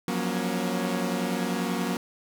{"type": "chord", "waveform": "sawtooth", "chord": "Gb major seventh", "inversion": "third", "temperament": "equal with one note detuned", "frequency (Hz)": [174.61, 185, 236.9, 277.2], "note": ["F3", "Gb3", "Bb3", "Db4"], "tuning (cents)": [0, 0, 28, 0], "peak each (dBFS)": [-31, -26, -26, -30], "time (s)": [0.08, 1.97], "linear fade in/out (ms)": 2, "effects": []}